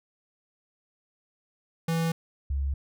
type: tone pair in turn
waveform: square / sine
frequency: 164.81 / 69.05 Hz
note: E3 / C#2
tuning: 0 / -6 cents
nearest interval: octave + minor third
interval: 1506 cents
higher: first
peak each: -25 dBFS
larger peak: neither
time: 1.88-2.12 / 2.5-2.74 s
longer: neither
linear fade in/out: 5 ms
effects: none